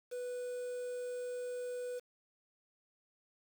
triangle tone with quantisation, 493.9 Hz, B4, in tune, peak -36 dBFS, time 0.11-2 s, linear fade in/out 20 ms, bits 9, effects none

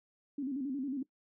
sine tone with vibrato, 271.5 Hz, C#4, 36 cents flat, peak -33 dBFS, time 0.38-1.03 s, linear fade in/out 5 ms, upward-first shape square, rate 11 Hz, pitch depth 94 cents each way, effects noise-tail reverb RT60 0.1 s tail -19 dB re dry

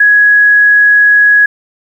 sine tone, 1671 Hz, G#6, 10 cents sharp, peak -3 dBFS, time 0-1.46 s, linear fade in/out 5 ms, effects 7-bit

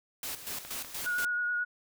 white noise with tremolo, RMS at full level -37 dBFS, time 0.23-1.25 s, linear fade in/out 2 ms, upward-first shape square, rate 4.2 Hz, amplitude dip 65%
click train, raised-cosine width 0.3 ms, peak -28 dBFS, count 4, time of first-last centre 0.65-1.243 s, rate 5.06 Hz
sine tone with vibrato, 1450 Hz, F#6, 35 cents flat, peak -28 dBFS, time 1.05-1.65 s, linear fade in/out 20 ms, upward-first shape sine, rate 9.2 Hz, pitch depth 16 cents each way
effects none

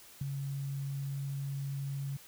sine tone with ADSR envelope, 138.59 Hz, C#3, in tune, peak -29 dBFS, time 0.21-2.17 s, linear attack 5 ms, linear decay 10 ms, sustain -5 dB, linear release 8 ms, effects white hiss -55 dBFS RMS until 2.27 s

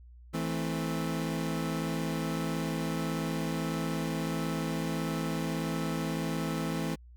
30% pulse chord, A minor, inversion second, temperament equal with one note detuned, 163.68 / 220 / 261.6 Hz, E3 / A3 / C4, -12 / 0 / 0 cents, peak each -30 / -34 / -34 dBFS, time 0.33-6.96 s, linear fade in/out 20 ms, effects added 60 Hz sine -49 dBFS peak until 7.16 s

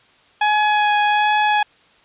sawtooth tone with vibrato, 839 Hz, G#5, 17 cents sharp, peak -10 dBFS, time 0.41-1.63 s, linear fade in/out 5 ms, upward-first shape sine, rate 1.3 Hz, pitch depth 12 cents each way, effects white hiss -53 dBFS RMS until 2.04 s + resampled to 8000 Hz

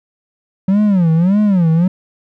triangle tone with vibrato, 184.4 Hz, F#3, 6 cents flat, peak -7 dBFS, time 0.68-1.88 s, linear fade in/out 5 ms, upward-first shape sine, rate 1.7 Hz, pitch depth 240 cents each way, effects none

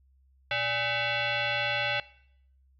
sine tone with frequency modulation, 583 Hz, D5, 13 cents flat, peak -26 dBFS, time 0.51-2 s, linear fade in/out 2 ms, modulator 703 Hz, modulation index 4.2, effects noise-tail reverb RT60 0.7 s tail -20 dB re dry + added 66 Hz sine -60 dBFS peak until 2.79 s

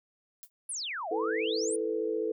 violet noise with exponential decay, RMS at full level -41 dBFS, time 0.43-0.5 s, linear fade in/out 0 ms, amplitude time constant 15 ms
sine exponential two-way sweep, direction down then up, 11175 to 622.3 to 9880 Hz, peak -33 dBFS, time 0.69-1.76 s, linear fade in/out 5 ms, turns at 1.09 s
sine chord, E suspended fourth, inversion none, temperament just, 329.6 / 439.5 / 494.4 Hz, E4 / A4 / B4, 0 / -2 / +2 cents, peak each -35 / -30 / -35 dBFS, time 1.11-2.32 s, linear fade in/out 5 ms
effects none

